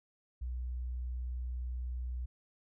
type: tone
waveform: sine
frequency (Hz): 61.74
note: B1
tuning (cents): 0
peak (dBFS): -35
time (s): 0.41-2.26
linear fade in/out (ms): 10
effects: none